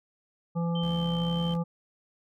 harmonic tone, 169.4 Hz, E3, 48 cents sharp, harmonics 1 / 3 / 5 / 7, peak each -26 / -36 / -40 / -43 dBFS, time 0.55-1.64 s, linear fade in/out 20 ms
sine tone, 3113 Hz, G7, 13 cents flat, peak -36 dBFS, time 0.75-1.54 s, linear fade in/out 5 ms
15% pulse tone with vibrato, 66.8 Hz, C2, 36 cents sharp, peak -35 dBFS, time 0.82-1.57 s, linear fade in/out 10 ms, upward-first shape triangle, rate 2 Hz, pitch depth 220 cents each way
effects none

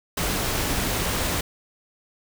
pink noise, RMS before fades -25 dBFS, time 0.17-1.41 s, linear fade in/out 5 ms, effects none

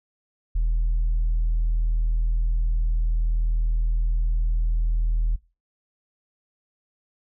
sine tone, 40.31 Hz, E1, 38 cents flat, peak -17 dBFS, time 0.55-5.36 s, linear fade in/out 10 ms, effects noise-tail reverb RT60 0.3 s tail -22 dB re dry + tanh soft clip ceiling -17 dBFS

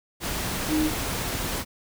sine tone in noise, 308.9 Hz, D#4, 12 cents flat, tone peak -21 dBFS, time 0.68-0.91 s, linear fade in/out 50 ms, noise pink, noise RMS -29 dBFS, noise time 0.2-1.65 s, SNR +5 dB, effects none

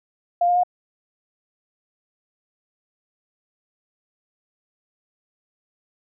sine tone with pitch steps, 698.5 / 708.3 / 718.1 Hz, F5 / F5 / F5, 0 / +24 / +48 cents, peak -15 dBFS, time 0.41-0.635 s, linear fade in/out 5 ms, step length 75 ms, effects none

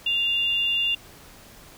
sine tone pair together, 2794 / 3496 Hz, F7 / A7, 0 / -12 cents, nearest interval major third, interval 388 cents, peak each -21 / -30 dBFS, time 0.06-0.95 s, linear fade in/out 5 ms, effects pink hiss -48 dBFS RMS until 1.77 s

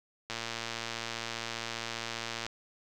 click train, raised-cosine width 0.2 ms, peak -18 dBFS, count 250, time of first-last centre 0.3-2.465 s, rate 115 Hz, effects none

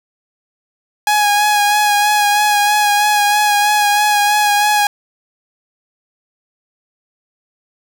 sawtooth tone with vibrato, 830.6 Hz, G#5, in tune, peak -7 dBFS, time 1.07-4.87 s, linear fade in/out 2 ms, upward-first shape sine, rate 3.1 Hz, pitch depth 23 cents each way, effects none

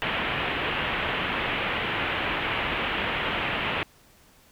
white low-pass noise, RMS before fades -28 dBFS, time 0.02-3.83 s, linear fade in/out 0 ms, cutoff 3100 Hz, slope 48 dB/octave, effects pink hiss -57 dBFS RMS until 4.51 s

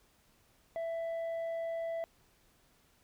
sine tone with tanh clipping, 663 Hz, E5, 10 cents sharp, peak -35 dBFS, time 0.76-2.04 s, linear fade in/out 0 ms, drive 4 dB, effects pink hiss -68 dBFS RMS until 3.03 s

